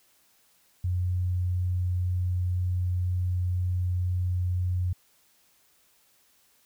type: tone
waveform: sine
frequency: 90.2 Hz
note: F#2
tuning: 44 cents flat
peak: -24 dBFS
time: 0.84-4.93 s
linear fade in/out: 5 ms
effects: white hiss -64 dBFS RMS until 6.65 s